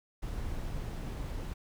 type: noise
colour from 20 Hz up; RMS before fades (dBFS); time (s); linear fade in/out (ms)
brown; -37; 0.22-1.54; 10
effects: none